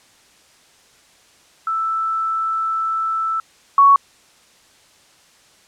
sine tone pair in turn, 1321 / 1115 Hz, E6 / C#6, +3 / +10 cents, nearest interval minor third, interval 293 cents, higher first, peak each -18 / -7 dBFS, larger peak second, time 1.67-3.4 / 3.78-3.96 s, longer first, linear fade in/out 2 ms, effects white hiss -52 dBFS RMS until 5.67 s + low-pass 8000 Hz 12 dB/octave

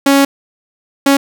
sawtooth tone bursts at uneven times, 277.2 Hz, C#4, in tune, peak -3 dBFS, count 2, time 0.06-0.25 / 1.06-1.17 s, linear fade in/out 5 ms, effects none

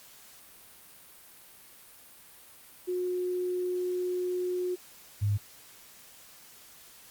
sine tone pair in turn, 361.6 / 102.65 Hz, F#4 / G#2, -40 / -20 cents, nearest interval octave + minor seventh, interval 2180 cents, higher first, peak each -28 / -24 dBFS, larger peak second, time 2.87-4.76 / 5.21-5.38 s, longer first, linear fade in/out 20 ms, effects white hiss -53 dBFS RMS until 7.1 s + Opus 48 kbps

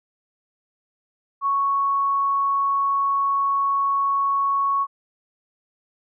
sine tone, 1108.7 Hz, C#6, in tune, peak -18 dBFS, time 1.41-4.87 s, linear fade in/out 50 ms, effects none

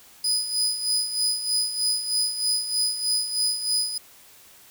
30% pulse tone with tremolo, 4978 Hz, D#8, in tune, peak -17 dBFS, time 0.24-3.98 s, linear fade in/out 5 ms, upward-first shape sine, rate 3.2 Hz, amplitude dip 65%, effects white hiss -51 dBFS RMS until 4.7 s

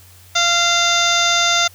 harmonic tone with a mistuned harmonic, 691 Hz, F5, 19 cents flat, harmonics 1 / 2 / 3 / 4 / 5 / 6 / 7 / 8 / 9 / 10, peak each -22 / -19 / -22 / -26 / -18 / -30 / -24 / -30 / -22 / -28 dBFS, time 0.35-1.68 s, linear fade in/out 10 ms, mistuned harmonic 5, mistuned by +64 cents, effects added 91 Hz sine -45 dBFS peak until 1.74 s + white hiss -47 dBFS RMS until 1.74 s

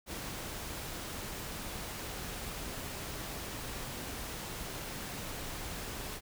pink noise, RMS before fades -41 dBFS, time 0.06-6.21 s, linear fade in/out 50 ms, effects none

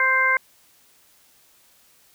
harmonic tone, 523.3 Hz, C5, in tune, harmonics 1 / 2 / 3 / 4, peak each -31 / -23 / -20 / -20 dBFS, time 0-0.37 s, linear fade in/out 2 ms, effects white hiss -57 dBFS RMS until 2.14 s

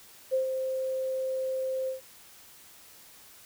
sine tone with ADSR envelope, 523.3 Hz, C5, in tune, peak -22 dBFS, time 0.31-2.01 s, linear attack 28 ms, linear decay 120 ms, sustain -6 dB, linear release 130 ms, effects white hiss -53 dBFS RMS until 3.45 s

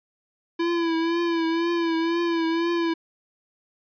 square tone with vibrato, 334.6 Hz, E4, 26 cents sharp, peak -22 dBFS, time 0.59-2.94 s, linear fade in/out 10 ms, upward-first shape triangle, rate 2 Hz, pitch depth 52 cents each way, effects resampled to 11025 Hz

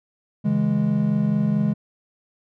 triangle chord, C# minor, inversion none, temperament equal with one note detuned, 138.59 / 163.39 / 207.7 Hz, C#3 / E3 / G#3, 0 / -15 / 0 cents, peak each -23 / -22 / -18 dBFS, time 0.44-1.74 s, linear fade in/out 20 ms, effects none

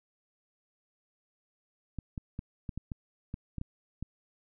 clicks, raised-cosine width 5 ms, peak -24 dBFS, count 10, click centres 1.987 / 2.178 / 2.391 / 2.692 / 2.776 / 2.918 / 3.341 / 3.583 / 3.614 / 4.026 s, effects none

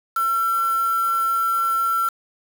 sine tone with quantisation, 1351 Hz, E6, 42 cents sharp, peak -18 dBFS, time 0.16-2.09 s, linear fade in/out 5 ms, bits 5, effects none

